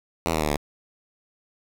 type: tone with pitch steps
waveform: 5% pulse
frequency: 82.41 / 78.96 / 75.66 / 72.49 Hz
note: E2 / D#2 / D#2 / D2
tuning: 0 / +26 / -48 / -22 cents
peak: -11 dBFS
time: 0.26-0.568 s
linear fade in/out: 0 ms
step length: 77 ms
effects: none